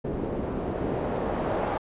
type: noise with low-pass filter sweep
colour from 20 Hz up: white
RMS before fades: -29 dBFS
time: 0.04-1.78 s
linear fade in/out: 10 ms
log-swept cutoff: 360 to 760 Hz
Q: 1.2
effects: resampled to 8000 Hz